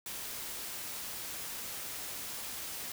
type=noise; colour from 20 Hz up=white; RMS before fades=-41 dBFS; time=0.06-2.92 s; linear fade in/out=2 ms; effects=none